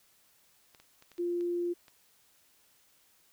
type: clicks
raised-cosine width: 0.2 ms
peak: -37 dBFS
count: 7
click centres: 0.748 / 0.8 / 1.024 / 1.117 / 1.181 / 1.409 / 1.882 s
type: tone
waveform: sine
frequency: 348.5 Hz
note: F4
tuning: 4 cents flat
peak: -29 dBFS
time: 1.18-1.74 s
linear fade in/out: 20 ms
effects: white hiss -66 dBFS RMS until 3.32 s